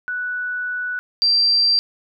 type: tone pair in turn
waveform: sine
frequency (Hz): 1480 / 4709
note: F#6 / D8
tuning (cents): 0 / +4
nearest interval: octave + minor sixth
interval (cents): 2004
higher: second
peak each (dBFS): -22 / -13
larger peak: second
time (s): 0.08-0.99 / 1.22-1.79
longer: first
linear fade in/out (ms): 0
effects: none